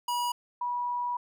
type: tone pair in turn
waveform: square / sine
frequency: 968 / 972.7 Hz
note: B5 / B5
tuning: -35 / -27 cents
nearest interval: unison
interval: 8 cents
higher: second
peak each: -28 dBFS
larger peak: neither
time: 0.08-0.32 / 0.61-1.17 s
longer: second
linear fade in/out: 5 ms
effects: none